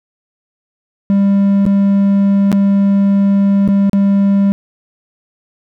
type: tone with dropouts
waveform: triangle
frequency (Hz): 198.5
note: G3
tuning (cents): +22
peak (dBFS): -6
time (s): 1.1-4.52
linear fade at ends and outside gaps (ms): 0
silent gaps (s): 1.654-1.664 / 2.517-2.527 / 3.677-3.687 / 3.896-3.932
effects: none